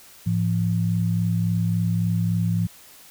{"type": "tone pair together", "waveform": "sine", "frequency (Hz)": [108.23, 171.8], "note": ["A2", "F3"], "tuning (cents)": [-28, -28], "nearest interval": "minor sixth", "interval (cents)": 800, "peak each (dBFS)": -22, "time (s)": [0.26, 2.67], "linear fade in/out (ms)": 10, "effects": ["white hiss -48 dBFS RMS until 3.1 s"]}